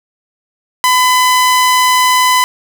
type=tone; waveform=sawtooth; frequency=1007 Hz; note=B5; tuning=33 cents sharp; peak=-4 dBFS; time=0.84-2.44 s; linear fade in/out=0 ms; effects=7-bit